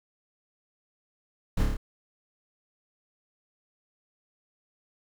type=noise with echo; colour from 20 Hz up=brown; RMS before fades=-23 dBFS; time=1.57-1.63 s; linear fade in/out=5 ms; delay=28 ms; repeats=5; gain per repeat=-2 dB; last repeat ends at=1.77 s; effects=none